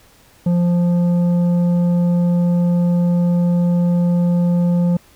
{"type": "tone with tanh clipping", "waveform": "triangle", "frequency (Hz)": 174.61, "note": "F3", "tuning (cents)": 0, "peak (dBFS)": -14, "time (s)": [0.46, 4.97], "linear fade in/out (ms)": 5, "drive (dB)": 12, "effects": ["pink hiss -50 dBFS RMS until 5.15 s"]}